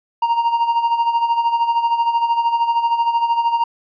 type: tone with tremolo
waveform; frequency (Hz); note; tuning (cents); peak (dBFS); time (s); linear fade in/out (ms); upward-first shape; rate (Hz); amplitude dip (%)
triangle; 932.3; A#5; 0; -10; 0.22-3.64; 5; sine; 13; 65
effects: resampled to 11025 Hz

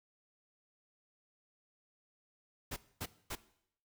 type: noise bursts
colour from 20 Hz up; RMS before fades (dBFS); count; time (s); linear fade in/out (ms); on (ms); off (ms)
pink; -40; 3; 2.71-3.355; 10; 55; 240
effects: noise-tail reverb RT60 0.7 s tail -18 dB re dry

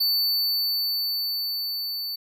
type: tone with level ramp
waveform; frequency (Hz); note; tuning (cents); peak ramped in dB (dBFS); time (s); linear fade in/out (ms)
square; 4500; C#8; +25; -20 to -29; 0-2.16; 10
effects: none

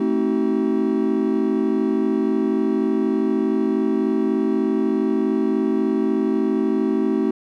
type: chord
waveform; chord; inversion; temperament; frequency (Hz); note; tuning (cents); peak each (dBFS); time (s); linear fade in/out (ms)
triangle; A diminished seventh; none; just; 220 / 264 / 316.8 / 380.2; A3 / C4 / Eb4 / Gb4; 0 / +16 / +31 / +47; -21; 0-7.31; 5
effects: none

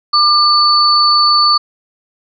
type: tone pair together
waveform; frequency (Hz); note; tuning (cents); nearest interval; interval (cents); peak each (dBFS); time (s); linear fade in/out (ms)
sine; 1198 / 4487; D6 / C#8; +34 / +20; octave + major seventh; 2286; -10; 0.13-1.58; 10
effects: none

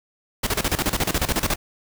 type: noise with tremolo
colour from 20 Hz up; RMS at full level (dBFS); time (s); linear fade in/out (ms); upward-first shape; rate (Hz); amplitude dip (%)
pink; -21; 0.43-1.56; 10; square; 14; 80
effects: none

